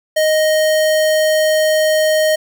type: tone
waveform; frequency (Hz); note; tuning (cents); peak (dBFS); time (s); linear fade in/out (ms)
square; 622.3; D#5; 0; -12; 0.16-2.36; 10
effects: none